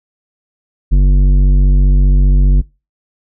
triangle tone with tanh clipping, 47.57 Hz, F#1, 49 cents sharp, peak -7 dBFS, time 0.91-2.62 s, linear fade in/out 20 ms, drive 15 dB, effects noise-tail reverb RT60 0.3 s tail -25 dB re dry

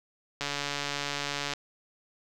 click train, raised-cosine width 0.2 ms, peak -14 dBFS, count 162, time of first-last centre 0.41-1.536 s, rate 143 Hz, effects none

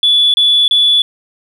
sine tone bursts, 3441 Hz, A7, 39 cents flat, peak -6 dBFS, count 3, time 0.03-1.02 s, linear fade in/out 2 ms, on 310 ms, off 30 ms, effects tanh soft clip ceiling -2 dBFS + 8-bit

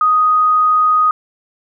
sine tone, 1247 Hz, D#6, 3 cents sharp, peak -9 dBFS, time 0.01-1.11 s, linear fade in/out 2 ms, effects none

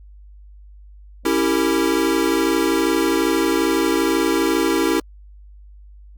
square chord, C# diminished seventh, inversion none, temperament equal with one note detuned, 277.2 / 329.6 / 392 / 457.4 Hz, C#4 / E4 / G4 / Bb4, 0 / 0 / 0 / -33 cents, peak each -24 / -20 / -23 / -25 dBFS, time 1.25-5 s, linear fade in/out 5 ms, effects added 50 Hz sine -40 dBFS peak until 6.17 s + Opus 48 kbps

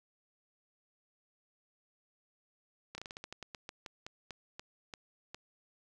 slowing click train, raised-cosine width 0.2 ms, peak -26 dBFS, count 17, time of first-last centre 2.95-5.346 s, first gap 30 ms, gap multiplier 1.19, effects none

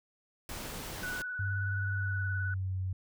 pink noise, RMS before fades -41 dBFS, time 0.49-1.22 s, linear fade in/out 2 ms
sine tone with vibrato, 1480 Hz, F#6, in tune, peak -35 dBFS, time 1.03-2.54 s, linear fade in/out 2 ms, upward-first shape square, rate 19 Hz, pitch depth 19 cents each way
sine tone with pitch glide, 98.4 to 93.42 Hz, G2 to F#2, +7 to +17 cents, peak -31 dBFS, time 1.39-2.93 s, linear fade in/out 5 ms, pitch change -90 cents, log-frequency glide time 1.94-2.79 s
effects none

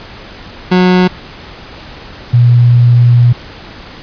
30% pulse / sine tone pair in turn, 182.3 / 120.73 Hz, F#3 / B2, -25 / -39 cents, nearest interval perfect fifth, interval 714 cents, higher first, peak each -3 dBFS, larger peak neither, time 0.71-1.08 / 2.33-3.33 s, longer second, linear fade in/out 10 ms, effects pink hiss -31 dBFS RMS until 4.02 s + resampled to 11025 Hz

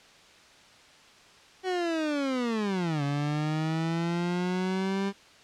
30% pulse linear two-way sweep, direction down then up, 378.2 to 140.9 to 198.9 Hz, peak -24 dBFS, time 1.63-5.13 s, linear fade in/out 50 ms, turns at 3.03 s, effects white hiss -54 dBFS RMS until 5.43 s + low-pass 5000 Hz 12 dB/octave

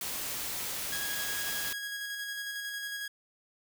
white noise, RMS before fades -36 dBFS, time 0.01-1.73 s, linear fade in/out 2 ms
sawtooth tone with tremolo, 1651 Hz, G#6, 11 cents flat, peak -31 dBFS, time 0.92-3.08 s, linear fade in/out 5 ms, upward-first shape square, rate 11 Hz, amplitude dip 25%
effects none

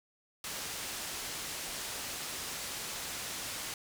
white low-pass noise, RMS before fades -40 dBFS, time 0.44-3.74 s, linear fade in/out 2 ms, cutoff 9100 Hz, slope 12 dB/octave, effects none

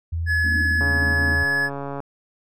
sine tone with vibrato, 82.9 Hz, E2, 10 cents sharp, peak -22 dBFS, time 0.12-1.44 s, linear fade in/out 10 ms, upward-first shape sine, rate 1.3 Hz, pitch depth 10 cents each way
triangle tone, 1700 Hz, G#6, 40 cents sharp, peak -17 dBFS, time 0.26-1.7 s, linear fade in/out 50 ms
white band-pass noise, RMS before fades -33 dBFS, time 0.44-1.35 s, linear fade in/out 5 ms, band 210 to 310 Hz, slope 96 dB/octave
click train, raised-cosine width 1 ms, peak -17 dBFS, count 168, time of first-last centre 0.81-2.003 s, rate 140 Hz
effects none

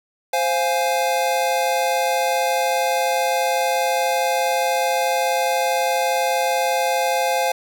square chord, F minor, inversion second, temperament equal, 523.3 / 698.5 / 830.6 Hz, C5 / F5 / Ab5, 0 / 0 / 0 cents, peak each -23 dBFS, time 0.33-7.52 s, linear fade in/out 5 ms, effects none

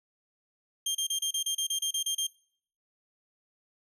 20% pulse tone bursts, 3190 Hz, G7, 30 cents sharp, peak -22 dBFS, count 12, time 0.86-2.269 s, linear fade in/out 5 ms, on 89 ms, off 31 ms, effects noise-tail reverb RT60 0.6 s tail -24 dB re dry + resampled to 32000 Hz

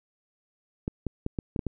clicks, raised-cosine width 3 ms, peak -16 dBFS, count 7, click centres 0.879 / 1.067 / 1.264 / 1.388 / 1.562 / 1.592 / 1.667 s, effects none

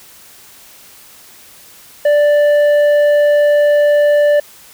sine tone with tanh clipping, 587.3 Hz, D5, in tune, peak -9 dBFS, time 2.05-4.4 s, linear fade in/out 5 ms, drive 7 dB, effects white hiss -41 dBFS RMS until 4.73 s

